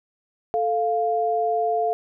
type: tone pair together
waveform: sine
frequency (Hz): 440 / 698.5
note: A4 / F5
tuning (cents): 0 / 0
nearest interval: minor sixth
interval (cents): 800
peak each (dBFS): -24 / -21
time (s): 0.54-1.93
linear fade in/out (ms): 0
effects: none